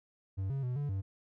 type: tone with pitch steps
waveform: triangle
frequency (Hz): 96.1 / 136.7 / 124.6 / 144.3 / 96.8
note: G2 / C#3 / B2 / D3 / G2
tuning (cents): -34 / -24 / +16 / -30 / -21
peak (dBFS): -30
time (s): 0.37-1.02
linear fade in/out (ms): 20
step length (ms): 130
effects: none